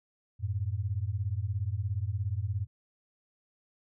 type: beating tone pair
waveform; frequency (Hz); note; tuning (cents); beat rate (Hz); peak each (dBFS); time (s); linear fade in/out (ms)
sine; 91.4 / 108.4; F#2 / A2; -21 / -25; 17; -32 / -32; 0.39-2.67; 50
effects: none